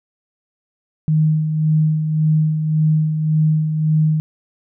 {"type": "tone with tremolo", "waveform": "sine", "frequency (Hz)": 155.5, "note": "D#3", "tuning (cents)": -1, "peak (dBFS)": -11, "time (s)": [1.08, 4.2], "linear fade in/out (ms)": 0, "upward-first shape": "sine", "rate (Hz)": 1.8, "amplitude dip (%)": 50, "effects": []}